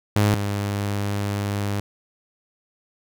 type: tone pair in turn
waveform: sawtooth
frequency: 103.8 / 101.37 Hz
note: G#2 / G#2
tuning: 0 / -41 cents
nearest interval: unison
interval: 41 cents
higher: first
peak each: -12 / -19 dBFS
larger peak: first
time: 0.16-0.34 / 0.34-1.8 s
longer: second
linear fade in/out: 0 ms
effects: none